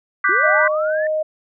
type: chord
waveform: sine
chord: G major seventh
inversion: second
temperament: equal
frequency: 1174.7 / 1480 / 1568 / 1975.5 Hz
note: D6 / F#6 / G6 / B6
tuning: 0 / 0 / 0 / 0 cents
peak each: -19 dBFS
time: 0.24-0.68 s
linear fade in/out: 5 ms
type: linear sweep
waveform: sine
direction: up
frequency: 329.9 to 1810 Hz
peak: -24 dBFS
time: 0.29-1.07 s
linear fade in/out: 2 ms
type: tone with pitch glide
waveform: sine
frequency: 614 to 621.1 Hz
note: D#5 to D#5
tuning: -23 to -3 cents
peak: -17 dBFS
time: 0.43-1.23 s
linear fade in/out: 10 ms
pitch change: +20 cents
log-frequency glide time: 0.7-0.89 s
effects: none